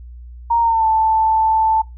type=tone with pitch glide; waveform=sine; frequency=932.3 to 882 Hz; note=A#5 to A5; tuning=0 to +4 cents; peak=-12 dBFS; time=0.5-1.82 s; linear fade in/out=10 ms; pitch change=-96 cents; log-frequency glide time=0.61-0.86 s; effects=noise-tail reverb RT60 0.2 s tail -21 dB re dry + added 60 Hz sine -33 dBFS peak until 1.97 s